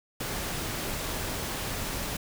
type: noise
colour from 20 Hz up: pink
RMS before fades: -33 dBFS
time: 0.2-2.17 s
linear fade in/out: 5 ms
effects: none

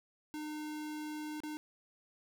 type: tone with dropouts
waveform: square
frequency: 303.9 Hz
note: D#4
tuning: 41 cents flat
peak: -40 dBFS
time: 0.34-1.57 s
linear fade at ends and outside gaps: 0 ms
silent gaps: 1.403-1.435 s
effects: none

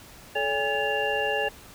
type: tone cluster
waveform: sine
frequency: 432.7 / 568 / 814 / 1714 / 2782 Hz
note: A4 / C#5 / G#5 / A6 / F7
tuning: -29 / +42 / -35 / -46 / -7 cents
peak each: -30 dBFS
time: 0.35-1.49 s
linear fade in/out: 10 ms
effects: pink hiss -48 dBFS RMS until 1.74 s

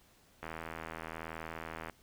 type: click train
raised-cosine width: 0.5 ms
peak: -26 dBFS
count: 120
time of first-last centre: 0.43-1.897 s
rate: 81.1 Hz
effects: pink hiss -65 dBFS RMS until 2.02 s

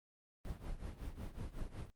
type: noise with tremolo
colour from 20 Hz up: brown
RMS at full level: -41 dBFS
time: 0.45-1.9 s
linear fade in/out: 0 ms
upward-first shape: triangle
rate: 5.4 Hz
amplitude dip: 85%
effects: Opus 32 kbps

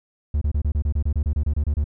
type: tone bursts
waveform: triangle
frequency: 73.4 Hz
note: D2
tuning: in tune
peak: -16 dBFS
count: 15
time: 0.34-1.842 s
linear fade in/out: 5 ms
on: 74 ms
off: 28 ms
effects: none

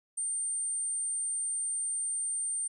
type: tone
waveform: sine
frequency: 8870 Hz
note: C#9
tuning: in tune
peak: -30 dBFS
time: 0.17-2.68 s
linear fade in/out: 10 ms
effects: none

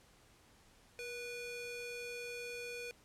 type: ring-modulated tone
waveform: square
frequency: 980 Hz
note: B5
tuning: 14 cents flat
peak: -40 dBFS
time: 0.99-2.91 s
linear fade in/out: 0 ms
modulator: 1460 Hz
effects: pink hiss -65 dBFS RMS until 3.04 s + low-pass 11000 Hz 12 dB/octave

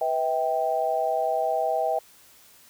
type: chord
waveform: sine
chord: E minor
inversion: second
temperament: equal with one note detuned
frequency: 493.9 / 644.6 / 784 Hz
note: B4 / E5 / G5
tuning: 0 / -39 / 0 cents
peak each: -30 / -25 / -26 dBFS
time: 0.01-1.99 s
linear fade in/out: 5 ms
effects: white hiss -54 dBFS RMS until 2.69 s

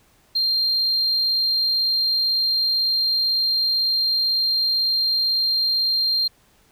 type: tone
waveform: sine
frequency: 4186 Hz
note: C8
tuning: in tune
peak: -16 dBFS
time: 0.35-6.28 s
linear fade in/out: 10 ms
effects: tanh soft clip ceiling -15 dBFS + pink hiss -58 dBFS RMS until 6.71 s

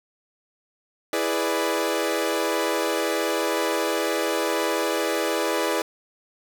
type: chord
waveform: sawtooth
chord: E dominant seventh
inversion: none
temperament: equal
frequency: 329.6 / 415.3 / 493.9 / 587.3 Hz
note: E4 / G#4 / B4 / D5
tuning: 0 / 0 / 0 / 0 cents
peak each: -24 dBFS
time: 1.13-5.82 s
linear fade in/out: 2 ms
effects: none

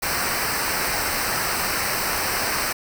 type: noise with comb filter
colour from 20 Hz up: pink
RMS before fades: -24 dBFS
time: 0.02-2.73 s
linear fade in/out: 10 ms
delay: 0.29 ms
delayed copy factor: -0.75
effects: none

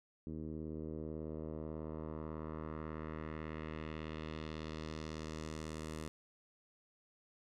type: tone with low-pass filter sweep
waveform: 10% pulse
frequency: 78.2 Hz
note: D#2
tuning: 9 cents sharp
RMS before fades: -44 dBFS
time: 0.27-6.08 s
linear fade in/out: 0 ms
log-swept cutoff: 300 to 10000 Hz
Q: 1.4
effects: none

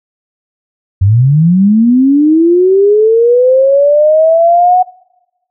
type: linear sweep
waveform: sine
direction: up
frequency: 90.8 to 740 Hz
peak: -4 dBFS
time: 1.01-4.83 s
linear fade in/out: 10 ms
effects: noise-tail reverb RT60 1.0 s tail -24 dB re dry

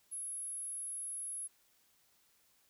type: tone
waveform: sine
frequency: 10760 Hz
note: E9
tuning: 34 cents sharp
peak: -39 dBFS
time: 0.11-1.48 s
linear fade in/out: 20 ms
effects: white hiss -71 dBFS RMS until 2.69 s

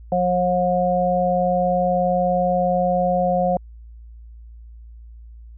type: harmonic tone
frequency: 179.7 Hz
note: F3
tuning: 50 cents sharp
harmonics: 1 / 3 / 4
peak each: -23 / -20 / -20 dBFS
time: 0.12-3.57 s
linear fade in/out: 2 ms
effects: added 57 Hz sine -38 dBFS peak until 5.57 s

